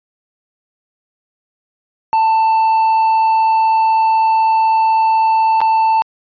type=tone with dropouts; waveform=triangle; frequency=888 Hz; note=A5; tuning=16 cents sharp; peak=-8 dBFS; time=2.13-6.02 s; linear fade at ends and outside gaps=0 ms; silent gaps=5.605-5.615 s; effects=resampled to 11025 Hz